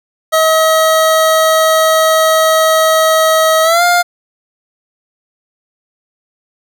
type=tone with pitch glide; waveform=25% pulse; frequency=638 to 703.8 Hz; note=D#5 to F5; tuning=+43 to +13 cents; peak=-4 dBFS; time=0.32-4.03 s; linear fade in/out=20 ms; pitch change=+170 cents; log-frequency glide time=3.63-3.83 s; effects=none